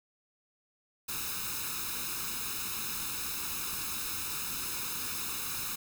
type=noise with comb filter; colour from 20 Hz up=white; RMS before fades=-36 dBFS; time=1.08-5.76 s; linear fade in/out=10 ms; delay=0.77 ms; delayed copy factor=+0.75; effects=none